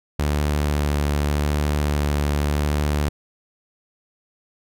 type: tone with vibrato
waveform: sawtooth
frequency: 73.42 Hz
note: D2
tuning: in tune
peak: -15 dBFS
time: 0.19-3.09 s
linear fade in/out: 5 ms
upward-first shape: sine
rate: 0.86 Hz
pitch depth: 13 cents each way
effects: none